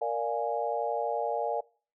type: chord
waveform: sine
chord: Bb dominant seventh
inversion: none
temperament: equal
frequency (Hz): 466.2 / 587.3 / 698.5 / 830.6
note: Bb4 / D5 / F5 / Ab5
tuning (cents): 0 / 0 / 0 / 0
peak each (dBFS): -33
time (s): 0.01-1.61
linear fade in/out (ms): 10
effects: noise-tail reverb RT60 0.4 s tail -23 dB re dry